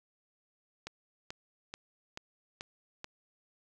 click train, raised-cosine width 0.2 ms, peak -23 dBFS, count 6, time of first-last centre 0.87-3.044 s, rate 2.3 Hz, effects none

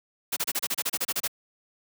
white noise bursts, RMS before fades -27 dBFS, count 13, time 0.32-1.278 s, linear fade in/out 10 ms, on 46 ms, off 30 ms, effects high-pass 150 Hz 12 dB/octave

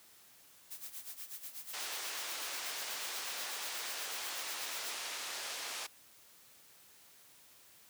blue noise with tremolo, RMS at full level -44 dBFS, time 0.7-4.95 s, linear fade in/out 20 ms, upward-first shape sine, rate 8.2 Hz, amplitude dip 80%
white band-pass noise, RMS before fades -42 dBFS, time 1.73-5.87 s, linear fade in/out 10 ms, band 520 to 6300 Hz, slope 12 dB/octave
effects white hiss -61 dBFS RMS until 7.89 s + high-pass 60 Hz 12 dB/octave

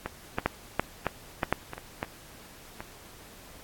clicks, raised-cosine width 0.5 ms, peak -15 / -11 / -8 / -7 / -10 / -10 / -7 / -20 / -25 / -14 / -22 dBFS, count 11, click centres 0.06 / 0.385 / 0.46 / 0.796 / 1.067 / 1.432 / 1.526 / 1.734 / 1.78 / 2.029 / 2.805 s, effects pink hiss -50 dBFS RMS until 3.63 s + AAC 64 kbps

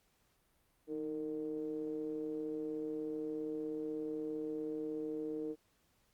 triangle ring-modulated tone, 73.42 Hz, D2, in tune, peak -32 dBFS, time 0.87-5.56 s, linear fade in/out 50 ms, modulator 385 Hz, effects pink hiss -74 dBFS RMS until 6.13 s + Opus 48 kbps

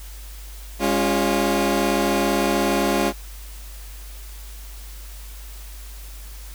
20% pulse chord, Db major, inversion second, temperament equal with one note detuned, 203.4 / 277.2 / 349.2 Hz, Ab3 / Db4 / F4, -36 / 0 / 0 cents, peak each -18 dBFS, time 0.79-3.13 s, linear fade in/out 50 ms, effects added 50 Hz sine -35 dBFS peak until 6.54 s + white hiss -44 dBFS RMS until 6.54 s

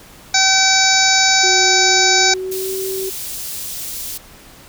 harmonic tone, 766 Hz, G5, 40 cents flat, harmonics 1 / 2 / 3 / 5 / 6 / 7 / 8 / 9, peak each -19 / -19 / -19 / -19 / -19 / -19 / -19 / -19 dBFS, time 0.34-2.34 s, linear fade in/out 5 ms
sine tone with pitch glide, 368.7 to 381.9 Hz, F#4 to G4, -6 to -45 cents, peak -21 dBFS, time 1.43-3.1 s, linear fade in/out 10 ms, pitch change +61 cents, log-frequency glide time 2.17-2.74 s
white high-pass noise, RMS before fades -27 dBFS, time 2.51-4.18 s, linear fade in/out 10 ms, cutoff 3700 Hz, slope 12 dB/octave
effects pink hiss -42 dBFS RMS until 4.68 s

